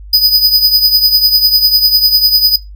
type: tone with tremolo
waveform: square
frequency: 4978 Hz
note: D#8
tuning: in tune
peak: -3 dBFS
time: 0.13-2.56 s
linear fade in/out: 5 ms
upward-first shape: triangle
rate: 10 Hz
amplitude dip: 70%
effects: noise-tail reverb RT60 0.2 s tail -19 dB re dry + added 50 Hz sine -28 dBFS peak until 2.75 s